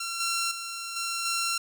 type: tone with level steps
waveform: 10% pulse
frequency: 1363 Hz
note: F6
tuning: 43 cents flat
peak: -23 / -18 / -26 / -21 / -18 dBFS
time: 0-1.58 s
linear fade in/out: 5 ms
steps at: 0.2 / 0.51 / 0.96 / 1.25 s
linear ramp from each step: 5 ms
effects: none